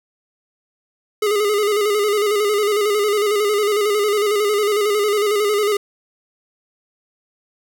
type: tone with vibrato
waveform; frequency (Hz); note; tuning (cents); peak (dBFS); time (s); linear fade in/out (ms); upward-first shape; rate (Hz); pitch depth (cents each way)
square; 415.3; G#4; 0; -16; 1.22-5.77; 5; square; 11; 46
effects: none